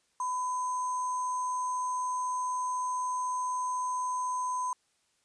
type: tone with sample-and-hold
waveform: sine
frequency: 1003 Hz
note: B5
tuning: 26 cents sharp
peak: -29 dBFS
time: 0.2-4.73 s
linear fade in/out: 2 ms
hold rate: 7350 Hz
effects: white hiss -72 dBFS RMS until 5.24 s + resampled to 22050 Hz